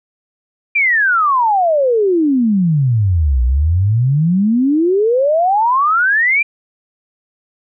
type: exponential two-way sweep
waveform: sine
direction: down then up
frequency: 2416 to 59.2 to 2416 Hz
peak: -10 dBFS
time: 0.75-6.43 s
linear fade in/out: 10 ms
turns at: 3.43 s
effects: none